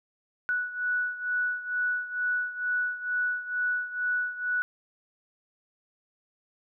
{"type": "beating tone pair", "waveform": "sine", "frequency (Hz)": [1475, 1477.2], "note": ["F#6", "F#6"], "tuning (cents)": [-6, -3], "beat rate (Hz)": 2.2, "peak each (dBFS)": [-28, -32], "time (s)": [0.49, 4.62], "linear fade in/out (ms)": 0, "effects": []}